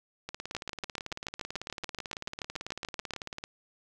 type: two click trains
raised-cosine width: 0.2 ms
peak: -17 / -20 dBFS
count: 19 / 58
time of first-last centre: 0.55-3.136 / 0.29-3.439 s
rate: 6.96 / 18.1 Hz
effects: none